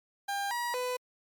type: tone with pitch steps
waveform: 30% pulse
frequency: 800 / 959 / 499.6 Hz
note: G5 / A#5 / B4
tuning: +35 / +49 / +20 cents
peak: -28 dBFS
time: 0.28-0.97 s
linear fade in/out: 10 ms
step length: 230 ms
effects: MP3 96 kbps